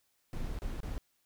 brown noise with dropouts, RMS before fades -37 dBFS, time 0.33-0.98 s, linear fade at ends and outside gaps 0 ms, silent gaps 0.588-0.619 / 0.804-0.832 s, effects white hiss -75 dBFS RMS until 1.25 s

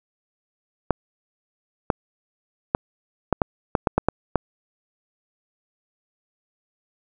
clicks, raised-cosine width 1 ms, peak -3 dBFS, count 10, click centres 0.907 / 1.902 / 2.749 / 3.327 / 3.418 / 3.752 / 3.872 / 3.98 / 4.086 / 4.357 s, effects none

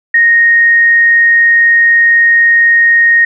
sine tone, 1862 Hz, A#6, 2 cents flat, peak -4 dBFS, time 0.14-3.25 s, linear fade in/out 5 ms, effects none

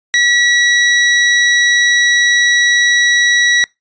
sawtooth tone, 1933 Hz, B6, 38 cents flat, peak -5 dBFS, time 0.14-3.64 s, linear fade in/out 0 ms, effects noise-tail reverb RT60 0.2 s tail -25 dB re dry + resampled to 16000 Hz

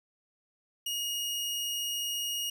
sawtooth tone, 2871 Hz, F7, 47 cents sharp, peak -28 dBFS, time 0.86-2.5 s, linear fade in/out 5 ms, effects none

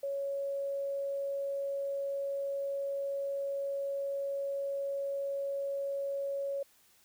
sine tone, 556 Hz, C#5, 5 cents sharp, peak -32 dBFS, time 0.03-6.63 s, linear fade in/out 5 ms, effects white hiss -65 dBFS RMS until 7.04 s

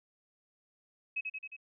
sine tone with echo, 2559 Hz, D#7, 48 cents sharp, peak -31 dBFS, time 1.16-1.21 s, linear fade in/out 10 ms, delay 89 ms, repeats 4, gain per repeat -3 dB, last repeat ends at 1.566 s, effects none

